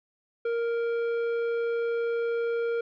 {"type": "tone with tanh clipping", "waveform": "sine", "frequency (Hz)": 466.2, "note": "A#4", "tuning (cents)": 0, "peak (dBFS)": -27, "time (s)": [0.45, 2.81], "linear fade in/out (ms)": 5, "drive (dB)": 10, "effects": []}